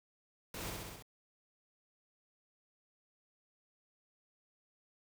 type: noise with echo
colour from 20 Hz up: pink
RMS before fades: -44 dBFS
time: 0.54-0.7 s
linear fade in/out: 2 ms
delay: 65 ms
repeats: 5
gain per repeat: -2 dB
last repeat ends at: 1.025 s
effects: none